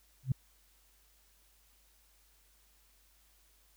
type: tone with exponential growth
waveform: sine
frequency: 130.81 Hz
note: C3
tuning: in tune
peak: -23 dBFS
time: 0.23-0.32 s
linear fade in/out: 5 ms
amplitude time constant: 19 ms
effects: added 50 Hz sine -68 dBFS peak until 3.76 s + white hiss -68 dBFS RMS until 3.76 s

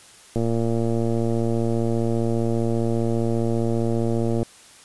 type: click train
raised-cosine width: 2 ms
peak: -11 dBFS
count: 469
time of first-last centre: 0.36-4.43 s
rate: 115 Hz
effects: white hiss -48 dBFS RMS until 4.84 s + resampled to 24000 Hz

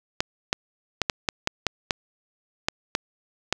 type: clicks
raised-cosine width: 0.2 ms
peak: -4 dBFS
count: 11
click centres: 0.205 / 0.529 / 1.017 / 1.098 / 1.288 / 1.474 / 1.667 / 1.908 / 2.685 / 2.951 / 3.526 s
effects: none

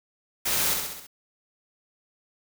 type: noise with echo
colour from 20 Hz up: white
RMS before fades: -26 dBFS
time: 0.45-0.74 s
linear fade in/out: 10 ms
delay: 66 ms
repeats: 5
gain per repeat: -4 dB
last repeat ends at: 1.07 s
effects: none

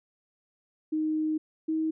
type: tone pair in turn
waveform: sine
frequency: 311.1 / 317.1 Hz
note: D#4 / D#4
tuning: 0 / +33 cents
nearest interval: unison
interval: 33 cents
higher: second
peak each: -25 dBFS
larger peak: neither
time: 0.92-1.38 / 1.68-1.91 s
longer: first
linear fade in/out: 10 ms
effects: none

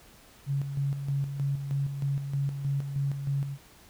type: tone with tremolo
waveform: sine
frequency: 139.4 Hz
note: C#3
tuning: 10 cents sharp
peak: -25 dBFS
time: 0.46-3.58 s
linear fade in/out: 50 ms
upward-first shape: square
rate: 3.2 Hz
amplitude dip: 55%
effects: pink hiss -55 dBFS RMS until 3.89 s

